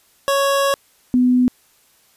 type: tone pair in turn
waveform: 25% pulse / sine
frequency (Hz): 554.4 / 249.8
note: C#5 / B3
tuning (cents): 0 / +20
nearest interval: octave + major second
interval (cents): 1380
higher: first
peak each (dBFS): -11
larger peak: neither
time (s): 0.28-0.74 / 1.14-1.48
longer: first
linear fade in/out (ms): 0
effects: white hiss -56 dBFS RMS until 2.16 s + resampled to 32000 Hz